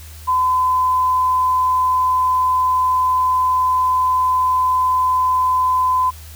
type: tone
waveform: sine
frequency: 1016 Hz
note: B5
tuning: 49 cents sharp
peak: -13 dBFS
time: 0.27-6.11 s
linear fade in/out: 20 ms
effects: added 78 Hz sine -35 dBFS peak until 6.35 s + white hiss -42 dBFS RMS until 6.35 s